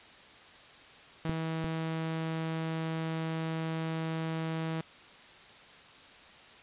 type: tone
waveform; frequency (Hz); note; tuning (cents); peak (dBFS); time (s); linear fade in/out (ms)
sawtooth; 161.6; E3; -34; -28; 1.25-4.81; 0
type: clicks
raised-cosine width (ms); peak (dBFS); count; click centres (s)
3; -21 / -23; 2; 1.295 / 1.644
effects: white hiss -53 dBFS RMS until 6.62 s + resampled to 8000 Hz